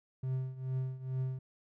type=tone with tremolo; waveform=triangle; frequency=130.3 Hz; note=C3; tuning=7 cents flat; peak=-28 dBFS; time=0.23-1.39 s; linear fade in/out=5 ms; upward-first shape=triangle; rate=2.3 Hz; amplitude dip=85%; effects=none